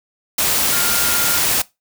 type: tone in noise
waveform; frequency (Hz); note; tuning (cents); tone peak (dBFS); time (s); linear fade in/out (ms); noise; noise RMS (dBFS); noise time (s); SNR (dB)
sine; 1407; F6; +12; -25; 0.72-1.39; 5; white; -17; 0.38-1.62; -11
effects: noise-tail reverb RT60 0.2 s tail -20 dB re dry